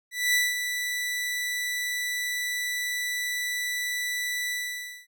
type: tone with ADSR envelope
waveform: sawtooth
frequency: 1973 Hz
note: B6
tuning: 2 cents flat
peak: -16 dBFS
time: 0.11-5.07 s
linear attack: 230 ms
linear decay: 200 ms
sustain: -8 dB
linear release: 560 ms
effects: none